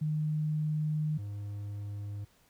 sine / triangle tone pair in turn, 153.2 / 102.25 Hz, D#3 / G#2, -27 / -26 cents, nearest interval perfect fifth, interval 699 cents, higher first, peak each -28 / -34 dBFS, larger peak first, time 0.01-1.18 / 1.18-2.25 s, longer first, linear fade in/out 10 ms, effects pink hiss -66 dBFS RMS until 2.49 s

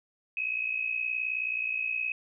sine tone pair together, 2509 / 2568 Hz, D#7 / E7, +14 / -46 cents, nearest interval unison, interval 40 cents, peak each -33 / -30 dBFS, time 0.37-2.12 s, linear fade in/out 2 ms, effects none

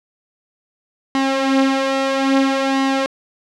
sawtooth tone with flanger, 269.6 Hz, C#4, 48 cents flat, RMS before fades -17 dBFS, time 1.15-3.06 s, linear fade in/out 0 ms, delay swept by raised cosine 1 to 5.9 ms, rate 0.6 Hz, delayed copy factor +0.6, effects low-pass 5000 Hz 12 dB/octave

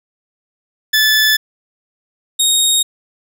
20% pulse tone pair in turn, 1738 / 3737 Hz, A6 / A#7, -22 / +4 cents, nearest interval octave + minor second, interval 1326 cents, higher second, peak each -5 dBFS, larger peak neither, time 0.93-1.37 / 2.39-2.83 s, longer neither, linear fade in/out 10 ms, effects none

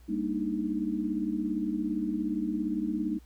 sine chord, Eb major seventh, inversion first, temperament equal with one note detuned, 200.3 / 233.1 / 293.7 / 311.1 Hz, G3 / Bb3 / D4 / Eb4, +38 / 0 / 0 / 0 cents, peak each -34 / -34 / -36 / -31 dBFS, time 0.08-3.19 s, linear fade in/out 20 ms, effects added 60 Hz sine -51 dBFS peak until 3.25 s + pink hiss -64 dBFS RMS until 3.25 s

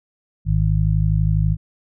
harmonic tone, 52.2 Hz, G#1, 10 cents sharp, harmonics 1 / 2 / 3, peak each -19 / -19 / -19 dBFS, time 0.45-1.57 s, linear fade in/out 50 ms, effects none

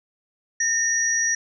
sine tone pair together, 1824 / 5791 Hz, A#6 / F#8, -38 / -38 cents, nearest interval octave + minor sixth, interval 2000 cents, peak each -23 / -21 dBFS, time 0.6-1.35 s, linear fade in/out 5 ms, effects none

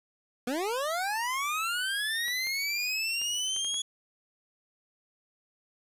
25% pulse linear sweep, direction up, 231.6 to 3376 Hz, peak -25 dBFS, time 0.47-3.82 s, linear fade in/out 5 ms
clicks, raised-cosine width 0.3 ms, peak -29 dBFS, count 6, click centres 2.282 / 2.47 / 3.216 / 3.564 / 3.647 / 3.743 s
effects resampled to 32000 Hz + 9-bit

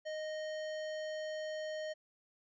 sine tone with hard clipping, 620 Hz, D#5, 6 cents flat, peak -40 dBFS, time 0.05-1.94 s, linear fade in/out 20 ms, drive 17 dB, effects resampled to 16000 Hz

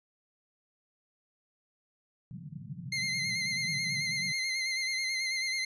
pink band-pass noise, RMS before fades -43 dBFS, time 2.31-4.32 s, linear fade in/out 0 ms, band 120 to 190 Hz, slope 48 dB/octave
25% pulse tone with vibrato, 2093 Hz, C7, in tune, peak -26 dBFS, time 2.92-5.65 s, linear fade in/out 5 ms, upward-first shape sine, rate 9.2 Hz, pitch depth 40 cents each way
effects resampled to 24000 Hz

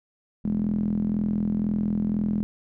sawtooth tone with band-pass filter, 42 Hz, E1, 33 cents sharp, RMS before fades -25 dBFS, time 0.44-2.43 s, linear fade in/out 0 ms, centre 210 Hz, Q 8.5, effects none

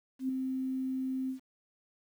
sine tone with ADSR envelope, 261.6 Hz, C4, in tune, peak -27 dBFS, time 0.19-1.4 s, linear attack 100 ms, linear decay 4 ms, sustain -4 dB, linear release 110 ms, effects 10-bit

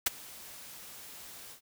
white noise with ADSR envelope, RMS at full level -24 dBFS, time 0.06-1.61 s, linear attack 8 ms, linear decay 17 ms, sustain -24 dB, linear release 98 ms, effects none

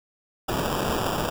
white noise with sample-and-hold, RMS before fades -26 dBFS, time 0.48-1.3 s, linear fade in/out 10 ms, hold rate 2100 Hz, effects none

